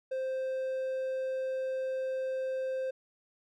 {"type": "tone", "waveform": "triangle", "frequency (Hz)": 523.3, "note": "C5", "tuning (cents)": 0, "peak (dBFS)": -29, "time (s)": [0.11, 2.91], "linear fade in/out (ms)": 10, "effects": []}